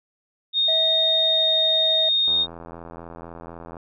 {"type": "tone", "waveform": "sine", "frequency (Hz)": 3694, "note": "A#7", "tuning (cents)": -16, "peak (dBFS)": -17, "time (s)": [0.53, 2.47], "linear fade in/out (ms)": 50}
{"type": "tone with pitch glide", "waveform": "triangle", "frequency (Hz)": [644, 639.2], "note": ["E5", "D#5"], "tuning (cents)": [-41, 47], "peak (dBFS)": -23, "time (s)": [0.68, 2.09], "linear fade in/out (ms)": 5, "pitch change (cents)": -12, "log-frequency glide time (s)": [1.25, 1.46]}
{"type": "click train", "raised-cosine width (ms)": 1, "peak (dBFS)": -24, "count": 126, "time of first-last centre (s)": [2.28, 3.768], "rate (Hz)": 84}
{"effects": []}